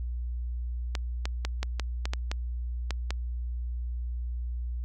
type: clicks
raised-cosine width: 0.2 ms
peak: -14 dBFS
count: 10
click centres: 0.952 / 1.255 / 1.45 / 1.63 / 1.797 / 2.055 / 2.135 / 2.315 / 2.907 / 3.106 s
effects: added 60 Hz sine -30 dBFS peak until 4.84 s